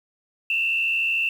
sine tone with frequency modulation, 2700 Hz, E7, 41 cents sharp, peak -20 dBFS, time 0.5-1.29 s, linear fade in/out 2 ms, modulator 73.5 Hz, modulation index 1.1, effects 8-bit

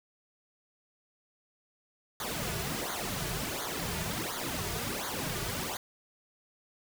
pink noise with flanger, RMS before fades -35 dBFS, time 2.2-5.77 s, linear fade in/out 2 ms, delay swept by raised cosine 0.37 to 3.87 ms, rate 1.4 Hz, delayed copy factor -0.85, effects none

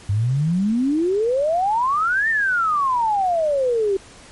sine exponential two-way sweep, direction up then down, 96 to 1846 to 379.1 Hz, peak -16 dBFS, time 0.09-3.97 s, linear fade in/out 5 ms, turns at 2.29 s, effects pink hiss -44 dBFS RMS until 4.31 s + MP3 48 kbps

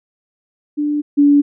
sine tone pair in turn, 295.1 / 287.5 Hz, D4 / D4, +8 / -37 cents, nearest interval unison, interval 45 cents, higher first, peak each -15 / -7 dBFS, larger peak second, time 0.77-1.02 / 1.17-1.42 s, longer neither, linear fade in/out 20 ms, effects none

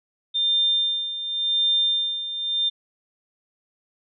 sine tone with tremolo, 3600 Hz, A7, 39 cents sharp, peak -17 dBFS, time 0.34-2.7 s, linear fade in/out 20 ms, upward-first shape sine, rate 0.9 Hz, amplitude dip 70%, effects none

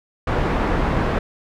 pink low-pass noise, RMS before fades -20 dBFS, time 0.27-1.19 s, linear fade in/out 5 ms, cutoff 1500 Hz, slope 12 dB/octave, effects none

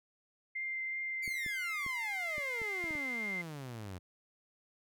sine tone with vibrato, 2093 Hz, C7, in tune, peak -35 dBFS, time 0.55-3.42 s, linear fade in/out 10 ms, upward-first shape triangle, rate 2.7 Hz, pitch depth 11 cents each way
sawtooth exponential sweep, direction down, 2350 to 87.31 Hz, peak -38 dBFS, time 1.22-3.99 s, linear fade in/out 20 ms
clicks, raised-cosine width 3 ms, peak -35 dBFS, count 8, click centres 1.278 / 1.463 / 1.864 / 2.381 / 2.617 / 2.841 / 2.908 / 2.953 s
effects none

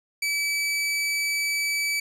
sawtooth tone, 2300 Hz, D7, 37 cents flat, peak -20 dBFS, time 0.22-2 s, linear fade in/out 5 ms, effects low-pass 12000 Hz 12 dB/octave

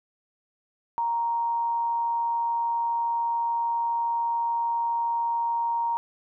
sine tone with amplitude modulation, 933 Hz, A#5, 1 cent sharp, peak -22 dBFS, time 0.98-5.97 s, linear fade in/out 0 ms, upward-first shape sine, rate 173 Hz, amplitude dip 25%, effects none

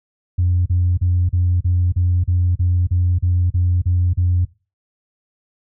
sine tone bursts, 89 Hz, F2, 33 cents sharp, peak -12 dBFS, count 13, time 0.38-4.452 s, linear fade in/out 10 ms, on 280 ms, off 36 ms, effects noise-tail reverb RT60 0.3 s tail -20 dB re dry + tanh soft clip ceiling -9 dBFS

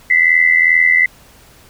sine tone pair together, 1975.5 / 2058 Hz, B6 / C7, 0 / -29 cents, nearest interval minor second, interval 71 cents, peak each -11 dBFS, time 0.1-1.06 s, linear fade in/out 5 ms, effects pink hiss -45 dBFS RMS until 1.69 s

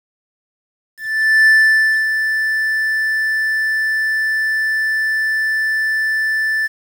triangle tone with ADSR envelope, 1760 Hz, A6, in tune, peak -5 dBFS, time 0.97-6.68 s, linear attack 500 ms, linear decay 590 ms, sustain -8 dB, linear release 21 ms, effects 7-bit

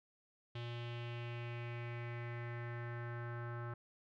square tone with low-pass filter sweep, 119 Hz, A#2, 36 cents sharp, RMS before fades -44 dBFS, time 0.55-3.74 s, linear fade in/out 5 ms, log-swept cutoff 3300 to 1400 Hz, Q 3.5, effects none

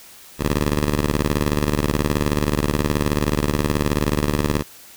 10% pulse ring-modulated tone, 73.8 Hz, D2, 9 cents sharp, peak -7 dBFS, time 0.38-4.64 s, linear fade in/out 50 ms, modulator 27.5 Hz, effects white hiss -44 dBFS RMS until 4.96 s

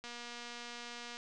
click train, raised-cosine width 0.2 ms, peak -29 dBFS, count 271, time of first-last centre 0.04-1.17 s, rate 239 Hz, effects resampled to 22050 Hz + 10-bit

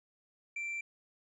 triangle tone, 2349 Hz, D7, in tune, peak -34 dBFS, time 0.56-0.81 s, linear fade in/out 5 ms, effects resampled to 22050 Hz

